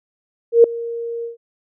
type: tone with ADSR envelope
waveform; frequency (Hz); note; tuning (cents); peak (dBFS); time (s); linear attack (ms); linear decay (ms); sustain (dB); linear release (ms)
sine; 466.2; A#4; 0; -3; 0.52-1.37; 120; 3; -20; 130
effects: none